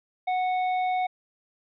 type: tone with hard clipping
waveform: triangle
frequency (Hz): 737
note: F#5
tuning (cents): -7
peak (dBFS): -25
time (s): 0.27-1.07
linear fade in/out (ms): 10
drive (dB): 11
effects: resampled to 11025 Hz